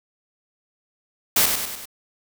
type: noise with echo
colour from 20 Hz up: white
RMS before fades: -17 dBFS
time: 1.36-1.46 s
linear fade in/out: 5 ms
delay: 99 ms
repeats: 4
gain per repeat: -5 dB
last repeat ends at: 1.856 s
effects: none